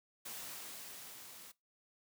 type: noise with level ramp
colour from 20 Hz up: white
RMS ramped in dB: -45 to -54 dBFS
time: 0.25-1.52 s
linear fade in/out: 10 ms
effects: noise-tail reverb RT60 0.2 s tail -21 dB re dry + high-pass 100 Hz 12 dB/octave